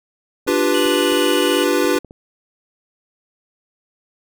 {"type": "clicks", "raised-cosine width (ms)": 2, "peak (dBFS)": -26, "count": 8, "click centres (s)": [0.466, 0.499, 0.858, 1.123, 1.846, 1.956, 2.047, 2.109]}
{"type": "chord", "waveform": "square", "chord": "G dominant seventh", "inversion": "second", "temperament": "equal", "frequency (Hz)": [293.7, 349.2, 392, 493.9], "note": ["D4", "F4", "G4", "B4"], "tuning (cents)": [0, 0, 0, 0], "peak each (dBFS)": -21, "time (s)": [0.47, 1.99], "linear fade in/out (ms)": 10}
{"type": "tone", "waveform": "square", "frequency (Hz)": 2942, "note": "F#7", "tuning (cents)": -11, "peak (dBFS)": -24, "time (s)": [0.74, 1.64], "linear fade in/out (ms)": 5}
{"effects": []}